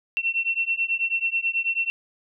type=beating tone pair; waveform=sine; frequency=2705 / 2714.2 Hz; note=E7 / E7; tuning=+44 / +50 cents; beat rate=9.2 Hz; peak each=-25 / -25 dBFS; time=0.17-1.9 s; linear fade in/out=0 ms; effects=none